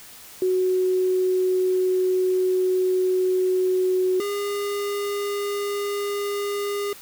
sine / square tone pair in turn, 370 / 406.2 Hz, F#4 / G#4, 0 / -38 cents, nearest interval major second, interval 162 cents, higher second, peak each -18 / -25 dBFS, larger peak first, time 0.42-4.2 / 4.2-6.93 s, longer first, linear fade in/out 2 ms, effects white hiss -44 dBFS RMS until 7.01 s

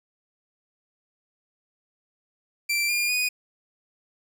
sawtooth tone with pitch steps, 2349 / 2411 / 2474 Hz, D7 / D7 / D#7, 0 / +45 / -10 cents, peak -19 dBFS, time 2.69-3.29 s, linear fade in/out 10 ms, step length 200 ms, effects none

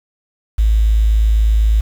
sine tone with quantisation, 54 Hz, A1, 32 cents flat, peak -9 dBFS, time 0.58-1.81 s, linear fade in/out 10 ms, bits 6, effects none

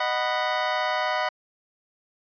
25% pulse chord, B major, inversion first, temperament just, 617.4 / 740.8 / 987.8 Hz, D#5 / F#5 / B5, -14 / +2 / 0 cents, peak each -24 dBFS, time 0-1.29 s, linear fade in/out 5 ms, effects resampled to 11025 Hz

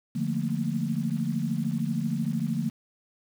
sine chord, Bb major seventh, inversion first, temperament equal, 146.83 / 174.61 / 220 / 233.1 Hz, D3 / F3 / A3 / Bb3, 0 / 0 / 0 / 0 cents, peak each -31 dBFS, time 0.15-2.7 s, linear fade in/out 10 ms, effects 8-bit

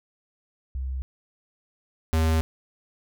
sine / square tone pair in turn, 65.3 / 80.26 Hz, C2 / E2, -3 / -46 cents, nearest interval major third, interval 357 cents, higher second, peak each -27 / -20 dBFS, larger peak second, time 0.75-1.02 / 2.13-2.41 s, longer second, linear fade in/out 0 ms, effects none

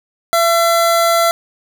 25% pulse tone, 675 Hz, E5, 41 cents sharp, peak -7 dBFS, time 0.33-1.31 s, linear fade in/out 0 ms, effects none

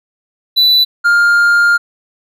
triangle tone pair in turn, 3976 / 1405.7 Hz, B7 / F6, +11 / +11 cents, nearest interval octave + tritone, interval 1800 cents, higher first, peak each -5 dBFS, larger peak neither, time 0.56-0.85 / 1.04-1.78 s, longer second, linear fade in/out 20 ms, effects none

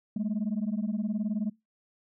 sine beating tone pair, 202.5 / 221.5 Hz, G#3 / A3, -43 / +12 cents, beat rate 19 Hz, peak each -29 dBFS, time 0.16-1.5 s, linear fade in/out 5 ms, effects noise-tail reverb RT60 0.2 s tail -24 dB re dry + tanh soft clip ceiling -24 dBFS

